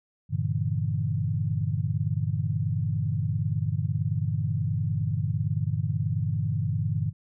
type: chord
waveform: sine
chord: E half-diminished seventh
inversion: first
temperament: equal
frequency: 98 / 116.54 / 146.83 / 164.81 Hz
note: G2 / Bb2 / D3 / E3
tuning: 0 / 0 / 0 / 0 cents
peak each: -29 / -29 / -29 / -33 dBFS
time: 0.29-7.13 s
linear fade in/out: 50 ms
effects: none